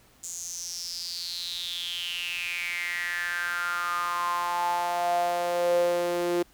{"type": "tone with high-pass filter sweep", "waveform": "sawtooth", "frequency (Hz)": 174.61, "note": "F3", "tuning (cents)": 0, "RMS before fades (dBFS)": -29, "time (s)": [0.23, 6.43], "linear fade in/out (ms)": 10, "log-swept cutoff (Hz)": [7100, 380], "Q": 7.9, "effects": ["pink hiss -59 dBFS RMS until 6.53 s"]}